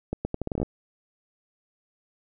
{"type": "accelerating click train", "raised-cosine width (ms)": 2, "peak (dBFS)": -14, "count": 11, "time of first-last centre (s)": [0.13, 0.63], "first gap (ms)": 120, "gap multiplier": 0.78, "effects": []}